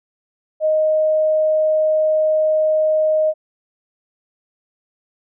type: tone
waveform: sine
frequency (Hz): 622.3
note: D#5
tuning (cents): 0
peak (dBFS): -13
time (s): 0.6-3.34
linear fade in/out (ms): 50
effects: none